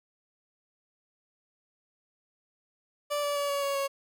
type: tone with pitch steps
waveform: 30% pulse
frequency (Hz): 584 / 577.6 / 571.3 / 565.1 / 558.9 / 552.8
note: D5 / D5 / D5 / C#5 / C#5 / C#5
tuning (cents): -10 / -29 / -48 / +33 / +14 / -5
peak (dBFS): -25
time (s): 3.1-3.88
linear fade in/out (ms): 20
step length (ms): 130
effects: none